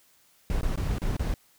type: noise with dropouts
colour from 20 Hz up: brown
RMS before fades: -27 dBFS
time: 0.5-1.34 s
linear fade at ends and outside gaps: 1 ms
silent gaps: 0.611-0.631 / 0.758-0.775 / 0.984-1.018 / 1.167-1.194 s
effects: white hiss -62 dBFS RMS until 1.58 s